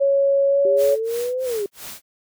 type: tone with pitch glide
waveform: sine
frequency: 554.4 to 560.8 Hz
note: C#5 to C#5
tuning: 0 to +20 cents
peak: -14 dBFS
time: 0-0.96 s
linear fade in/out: 20 ms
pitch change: +20 cents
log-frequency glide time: 0.48-0.6 s
type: exponential two-way sweep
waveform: sine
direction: up then down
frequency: 389.5 to 523.3 to 389.5 Hz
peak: -21 dBFS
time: 0.65-1.66 s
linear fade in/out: 2 ms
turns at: 1.44 s
type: noise with tremolo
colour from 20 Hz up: white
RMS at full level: -34 dBFS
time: 0.76-2.02 s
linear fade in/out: 50 ms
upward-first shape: sine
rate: 2.9 Hz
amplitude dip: 100%
effects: none